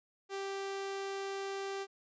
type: tone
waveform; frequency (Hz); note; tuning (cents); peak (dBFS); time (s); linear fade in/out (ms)
sawtooth; 392; G4; 0; -33; 0.29-1.87; 50
effects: resampled to 16000 Hz